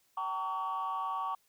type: tone cluster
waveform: sine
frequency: 767 / 914 / 1132 Hz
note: G5 / A#5 / C#6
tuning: -38 / -34 / +36 cents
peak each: -38 / -37 / -33 dBFS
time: 0.17-1.35 s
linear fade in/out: 5 ms
effects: tanh soft clip ceiling -27 dBFS + white hiss -71 dBFS RMS until 1.48 s